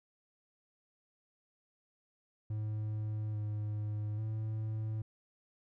triangle tone with pitch steps, 107.3 / 105.7 / 109.2 Hz, A2 / G#2 / A2, -43 / +31 / -13 cents, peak -32 dBFS, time 2.5-5.02 s, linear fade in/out 5 ms, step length 840 ms, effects none

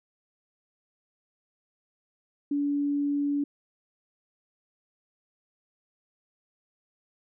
sine tone, 286.6 Hz, D4, 42 cents flat, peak -24 dBFS, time 2.51-3.44 s, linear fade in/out 5 ms, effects none

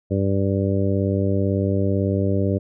harmonic tone, 98 Hz, G2, in tune, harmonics 1 / 2 / 3 / 4 / 5 / 6, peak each -21 / -24 / -26 / -27 / -28 / -29 dBFS, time 0.1-2.59 s, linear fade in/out 20 ms, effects none

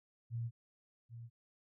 sine tone with echo, 116.7 Hz, A#2, 2 cents sharp, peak -36 dBFS, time 0.3-0.51 s, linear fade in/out 50 ms, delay 790 ms, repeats 1, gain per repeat -10 dB, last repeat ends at 1.3 s, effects none

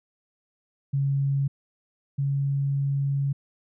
sine tone pair in turn, 138.59 / 139.24 Hz, C#3 / C#3, 0 / +8 cents, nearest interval unison, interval 8 cents, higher second, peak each -21 / -22 dBFS, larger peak first, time 0.93-1.48 / 2.18-3.33 s, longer second, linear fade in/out 10 ms, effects none

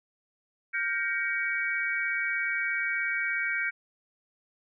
sine chord, G half-diminished seventh, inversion third, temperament just, 1411.2 / 1568 / 1881.6 / 2258 Hz, F6 / G6 / Bb6 / Db7, +18 / 0 / +16 / +31 cents, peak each -36 / -31 / -35 / -30 dBFS, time 0.73-3.71 s, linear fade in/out 20 ms, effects none

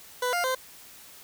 20% pulse tone with pitch steps, 496.7 / 703 / 517 Hz, B4 / F5 / C5, +10 / +11 / -21 cents, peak -20 dBFS, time 0.22-0.55 s, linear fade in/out 5 ms, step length 110 ms, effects white hiss -49 dBFS RMS until 1.23 s

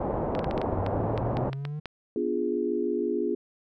white low-pass noise, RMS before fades -29 dBFS, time 0-1.5 s, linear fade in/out 5 ms, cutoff 770 Hz, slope 24 dB/octave
clicks, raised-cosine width 0.3 ms, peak -19 dBFS, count 12, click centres 0.351 / 0.392 / 0.444 / 0.511 / 0.578 / 0.616 / 0.864 / 1.177 / 1.37 / 1.531 / 1.652 / 1.857 s
triangle exponential sweep, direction up, 89.5 to 153.4 Hz, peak -29 dBFS, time 0.66-1.8 s, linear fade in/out 10 ms
sine chord, B diminished seventh, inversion none, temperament equal, 246.9 / 293.7 / 349.2 / 415.3 Hz, B3 / D4 / F4 / Ab4, 0 / 0 / 0 / 0 cents, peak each -32 / -33 / -29 / -29 dBFS, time 2.16-3.35 s, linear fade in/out 2 ms
effects none

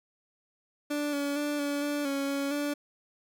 30% pulse tone with pitch steps, 293.1 / 284.5 / 293.2 / 286.6 / 291 / 277.3 / 279.1 / 290.2 Hz, D4 / C#4 / D4 / D4 / D4 / C#4 / C#4 / D4, -3 / +45 / -3 / -42 / -16 / +1 / +12 / -21 cents, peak -26 dBFS, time 0.9-2.74 s, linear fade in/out 10 ms, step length 230 ms, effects none

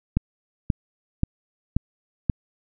click train, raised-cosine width 5 ms, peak -7 dBFS, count 5, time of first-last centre 0.17-2.298 s, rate 1.88 Hz, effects none

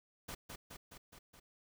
pink noise with echo, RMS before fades -45 dBFS, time 0.28-0.35 s, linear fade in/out 10 ms, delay 210 ms, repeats 5, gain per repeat -3 dB, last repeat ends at 1.4 s, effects none

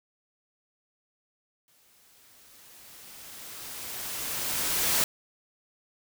white noise with exponential growth, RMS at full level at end -24 dBFS, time 1.68-5.04 s, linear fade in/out 1 ms, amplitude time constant 730 ms, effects none

